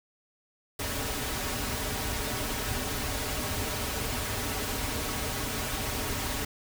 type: noise with comb filter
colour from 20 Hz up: pink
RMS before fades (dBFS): -32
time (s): 0.79-6.45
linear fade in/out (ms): 5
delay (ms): 5.8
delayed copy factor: -0.65
effects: none